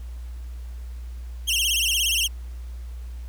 sawtooth tone with vibrato, 2960 Hz, F#7, in tune, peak -17 dBFS, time 1.47-2.28 s, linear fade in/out 20 ms, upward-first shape sine, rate 17 Hz, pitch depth 170 cents each way, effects added 60 Hz sine -32 dBFS peak until 3.28 s + pink hiss -55 dBFS RMS until 3.28 s

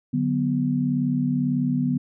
sine chord, B minor, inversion first, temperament equal, 146.83 / 185 / 246.9 Hz, D3 / F#3 / B3, 0 / 0 / 0 cents, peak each -25 / -28 / -22 dBFS, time 0.13-1.98 s, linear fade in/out 10 ms, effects none

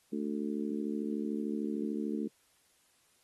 harmonic tone, 73.42 Hz, D2, in tune, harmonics 3 / 4 / 5 / 6, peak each -35 / -37 / -40 / -43 dBFS, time 0.12-2.28 s, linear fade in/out 10 ms, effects white hiss -69 dBFS RMS until 3.23 s + AAC 32 kbps

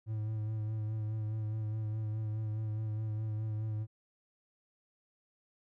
triangle tone with vibrato, 108.4 Hz, A2, 25 cents flat, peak -31 dBFS, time 0.06-3.87 s, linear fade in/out 50 ms, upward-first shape sine, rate 4.8 Hz, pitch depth 28 cents each way, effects none

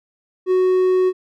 triangle tone, 370 Hz, F#4, in tune, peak -11 dBFS, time 0.46-1.13 s, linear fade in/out 50 ms, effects none

